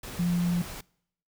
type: tone in noise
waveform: sine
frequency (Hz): 174.7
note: F3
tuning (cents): +1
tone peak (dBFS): -23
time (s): 0.19-0.62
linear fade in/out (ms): 5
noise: pink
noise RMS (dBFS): -40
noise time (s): 0.03-0.81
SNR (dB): +14
effects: noise-tail reverb RT60 0.7 s tail -24 dB re dry